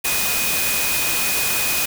sine tone in noise, 2489 Hz, D#7, in tune, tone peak -25 dBFS, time 0.04-1.86 s, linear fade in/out 10 ms, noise white, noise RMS -21 dBFS, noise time 0.04-1.86 s, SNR -7 dB, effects none

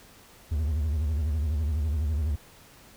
triangle tone with vibrato, 75.9 Hz, D#2, 42 cents flat, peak -22 dBFS, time 0.51-2.36 s, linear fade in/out 10 ms, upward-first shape sine, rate 12 Hz, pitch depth 140 cents each way, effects pink hiss -53 dBFS RMS until 2.96 s

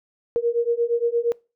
sine beating tone pair, 466.2 / 474.8 Hz, A#4 / A#4, 0 / +32 cents, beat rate 8.6 Hz, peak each -22 dBFS, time 0.36-1.32 s, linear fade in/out 0 ms, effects noise-tail reverb RT60 0.3 s tail -24 dB re dry

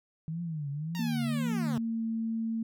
sine tone with vibrato, 155.56 Hz, D#3, in tune, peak -32 dBFS, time 0.28-1.78 s, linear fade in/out 0 ms, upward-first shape triangle, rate 1.8 Hz, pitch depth 200 cents each way
10% pulse linear sweep, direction down, 944 to 207.7 Hz, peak -31 dBFS, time 0.95-1.78 s, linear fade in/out 0 ms
sine tone with pitch glide, 233.1 to 225.4 Hz, A#3 to A3, 0 to +42 cents, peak -29 dBFS, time 0.99-2.63 s, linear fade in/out 5 ms, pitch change -58 cents, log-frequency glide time 1.44-2.05 s
effects none

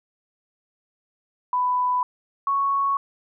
sine tone pair in turn, 995 / 1108.5 Hz, B5 / C#6, +13 / 0 cents, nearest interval major second, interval 187 cents, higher second, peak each -19 dBFS, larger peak neither, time 1.53-2.03 / 2.47-2.97 s, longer neither, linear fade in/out 2 ms, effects none

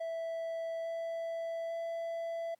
triangle tone with pitch steps, 659.3 / 663.1 / 667 Hz, E5 / E5 / E5, 0 / +10 / +20 cents, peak -33 dBFS, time 0-2.55 s, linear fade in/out 10 ms, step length 850 ms, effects pink hiss -75 dBFS RMS until 2.59 s + high-pass 150 Hz 12 dB/octave

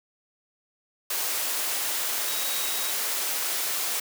sine tone in noise, 3815 Hz, A#7, 39 cents sharp, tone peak -36 dBFS, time 2.28-2.91 s, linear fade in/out 5 ms, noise white, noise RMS -28 dBFS, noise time 1.1-4 s, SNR -11 dB, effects high-pass 400 Hz 12 dB/octave

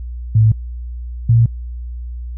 sine tone pair in turn, 110 / 115.92 Hz, A2 / A#2, 0 / -9 cents, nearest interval minor second, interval 91 cents, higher second, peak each -7 dBFS, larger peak neither, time 0.35-0.52 / 1.29-1.46 s, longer neither, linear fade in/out 5 ms, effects added 60 Hz sine -24 dBFS peak until 2.37 s

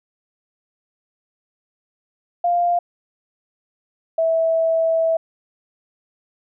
sine tone pair in turn, 698.5 / 653.4 Hz, F5 / E5, 0 / -15 cents, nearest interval minor second, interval 115 cents, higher first, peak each -15 dBFS, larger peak neither, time 2.44-2.79 / 4.18-5.17 s, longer second, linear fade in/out 5 ms, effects none

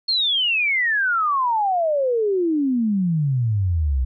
sine exponential sweep, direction down, 4345 to 61.3 Hz, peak -17 dBFS, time 0.08-4.05 s, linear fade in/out 10 ms, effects none

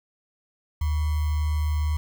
sine tone with sample-and-hold, 76.1 Hz, D#2, 38 cents flat, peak -21 dBFS, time 0.81-1.97 s, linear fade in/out 5 ms, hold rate 1050 Hz, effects none

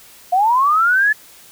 sine linear sweep, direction up, 698.5 to 1745 Hz, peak -11 dBFS, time 0.32-1.13 s, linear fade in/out 10 ms, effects white hiss -44 dBFS RMS until 1.51 s

